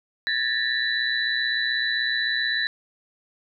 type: tone cluster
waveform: sine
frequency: 1667 / 1783 / 1910 / 3965 Hz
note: G#6 / A6 / A#6 / B7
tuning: +6 / +22 / +42 / +6 cents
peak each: -31 / -25 / -32 / -26 dBFS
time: 0.27-2.67 s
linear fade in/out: 0 ms
effects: none